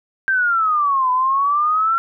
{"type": "exponential two-way sweep", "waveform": "sine", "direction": "down then up", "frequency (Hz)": [1584, 1000, 1366], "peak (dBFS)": -14, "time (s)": [0.28, 1.98], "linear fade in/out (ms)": 0, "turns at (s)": 1.11, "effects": []}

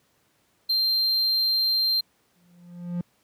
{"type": "tone", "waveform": "triangle", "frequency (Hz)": 4162, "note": "C8", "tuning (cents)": -10, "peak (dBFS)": -19, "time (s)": [0.69, 2.01], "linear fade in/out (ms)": 10}
{"type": "tone with exponential growth", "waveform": "triangle", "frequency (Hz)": 175, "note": "F3", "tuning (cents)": 4, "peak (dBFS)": -21, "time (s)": [2.36, 3.01], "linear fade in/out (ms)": 2, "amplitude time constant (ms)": 140}
{"effects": ["pink hiss -66 dBFS RMS until 3.23 s", "high-pass 100 Hz 12 dB/octave"]}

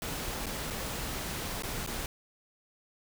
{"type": "noise with dropouts", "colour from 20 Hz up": "pink", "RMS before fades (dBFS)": -36, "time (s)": [0.02, 2.06], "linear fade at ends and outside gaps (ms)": 1, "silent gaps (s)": [[0.459, 0.466], [0.702, 0.706], [1.623, 1.634], [1.864, 1.873]], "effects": []}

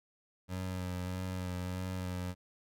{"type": "tone with vibrato", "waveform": "25% pulse", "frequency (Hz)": 91.5, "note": "F#2", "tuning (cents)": -19, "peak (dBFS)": -32, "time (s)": [0.48, 2.35], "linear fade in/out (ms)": 50, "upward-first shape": "sine", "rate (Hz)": 1.6, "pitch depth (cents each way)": 27, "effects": []}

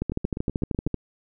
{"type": "two click trains", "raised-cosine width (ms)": 3, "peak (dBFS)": [-17, -12], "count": [7, 13], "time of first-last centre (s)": [[0.12, 0.873], [0.02, 0.943]], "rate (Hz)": [7.97, 13], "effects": []}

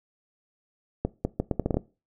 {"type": "accelerating click train", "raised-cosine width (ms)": 2, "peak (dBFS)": -11, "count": 9, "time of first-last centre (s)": [1.05, 1.77], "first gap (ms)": 200, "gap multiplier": 0.75, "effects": ["noise-tail reverb RT60 0.3 s tail -20 dB re dry"]}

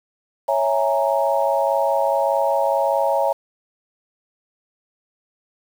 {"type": "chord", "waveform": "sine", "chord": "A# half-diminished seventh", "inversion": "first", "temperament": "equal", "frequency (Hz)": [554.4, 659.3, 830.6, 932.3], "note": ["C#5", "E5", "G#5", "A#5"], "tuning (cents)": [0, 0, 0, 0], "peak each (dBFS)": [-20, -22, -23, -23], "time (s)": [0.48, 3.33], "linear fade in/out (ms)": 10, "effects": ["7-bit"]}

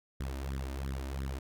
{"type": "tone with flanger", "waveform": "sawtooth", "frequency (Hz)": 67.2, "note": "C2", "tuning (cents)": 47, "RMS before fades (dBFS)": -37, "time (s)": [0.2, 1.39], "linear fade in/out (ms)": 5, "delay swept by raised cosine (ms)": [0.55, 3.35], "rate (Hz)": 2.9, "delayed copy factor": 0.85, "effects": []}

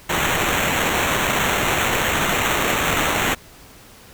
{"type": "noise with sample-and-hold", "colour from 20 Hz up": "white", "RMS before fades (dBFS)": -20, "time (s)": [0.09, 3.35], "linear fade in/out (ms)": 10, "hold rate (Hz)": 4900, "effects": ["pink hiss -45 dBFS RMS until 4.13 s"]}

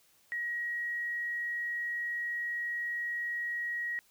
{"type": "tone", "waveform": "sine", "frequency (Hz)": 1900, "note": "A#6", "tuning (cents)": 33, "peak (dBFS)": -32, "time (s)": [0.32, 3.99], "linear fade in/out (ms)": 0, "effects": ["white hiss -66 dBFS RMS until 4.1 s"]}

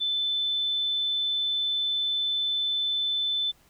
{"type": "tone", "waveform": "sine", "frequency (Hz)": 3520, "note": "A7", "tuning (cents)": 0, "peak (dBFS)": -24, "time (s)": [0, 3.52], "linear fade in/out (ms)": 20, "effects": ["pink hiss -61 dBFS RMS until 3.69 s"]}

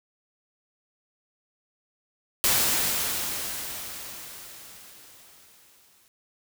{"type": "noise with exponential decay", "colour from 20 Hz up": "white", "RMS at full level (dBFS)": -21, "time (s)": [2.44, 6.08], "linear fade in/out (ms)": 0, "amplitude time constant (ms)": 790, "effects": []}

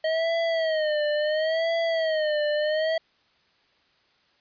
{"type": "tone with vibrato", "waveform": "square", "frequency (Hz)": 630, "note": "D#5", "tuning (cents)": 21, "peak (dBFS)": -23, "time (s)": [0.04, 2.98], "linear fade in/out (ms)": 5, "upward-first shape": "sine", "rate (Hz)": 0.72, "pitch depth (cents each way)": 98, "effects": ["white hiss -64 dBFS RMS until 4.4 s", "resampled to 11025 Hz"]}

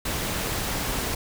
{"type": "noise", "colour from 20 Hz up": "pink", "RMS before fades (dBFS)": -28, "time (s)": [0.05, 1.15], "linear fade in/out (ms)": 5, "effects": []}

